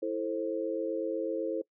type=chord; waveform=sine; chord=A minor; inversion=second; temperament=just; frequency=330 / 440 / 528 Hz; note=E4 / A4 / C5; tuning=+2 / 0 / +16 cents; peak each=-34 dBFS; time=0.02-1.62 s; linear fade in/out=10 ms; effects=noise-tail reverb RT60 0.1 s tail -22 dB re dry